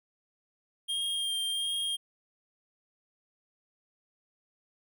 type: tone with vibrato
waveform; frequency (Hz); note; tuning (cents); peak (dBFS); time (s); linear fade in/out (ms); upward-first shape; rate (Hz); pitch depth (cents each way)
square; 3212; G7; +41; -30; 0.88-1.97; 20; sine; 1.4; 18
effects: none